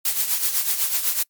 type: noise with tremolo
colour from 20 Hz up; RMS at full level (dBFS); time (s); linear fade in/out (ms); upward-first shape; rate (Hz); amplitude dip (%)
blue; -19; 0.05-1.23; 5; triangle; 8; 70
effects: noise-tail reverb RT60 0.1 s tail -25 dB re dry + MP3 96 kbps